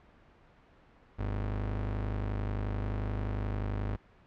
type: ring-modulated tone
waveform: 45% pulse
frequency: 76.7 Hz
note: D#2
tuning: 24 cents flat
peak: -28 dBFS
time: 1.18-3.97 s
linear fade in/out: 20 ms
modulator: 25.7 Hz
effects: pink hiss -60 dBFS RMS until 4.26 s + low-pass 2000 Hz 12 dB/octave